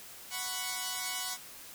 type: chord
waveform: 5% pulse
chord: F# suspended fourth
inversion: none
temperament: equal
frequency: 740 / 987.8 / 1108.7 Hz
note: F#5 / B5 / C#6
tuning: 0 / 0 / 0 cents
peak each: -27 dBFS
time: 0.3-1.38 s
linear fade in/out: 50 ms
effects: white hiss -49 dBFS RMS until 1.74 s